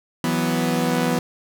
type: chord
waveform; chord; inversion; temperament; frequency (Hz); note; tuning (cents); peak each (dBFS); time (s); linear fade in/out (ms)
sawtooth; E suspended second; none; equal; 164.81 / 185 / 246.9; E3 / F#3 / B3; 0 / 0 / 0; -20 / -22 / -18; 0.24-1.19; 2
effects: none